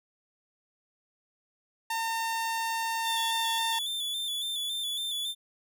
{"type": "tone", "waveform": "sawtooth", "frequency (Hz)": 908, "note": "A#5", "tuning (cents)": -46, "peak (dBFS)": -25, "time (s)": [1.9, 3.79], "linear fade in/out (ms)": 5}
{"type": "tone with vibrato", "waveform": "45% pulse", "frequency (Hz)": 3500, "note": "A7", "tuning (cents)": -10, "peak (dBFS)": -30, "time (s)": [3.03, 5.35], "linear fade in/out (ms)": 50, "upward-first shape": "square", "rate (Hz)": 3.6, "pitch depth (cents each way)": 37}
{"effects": []}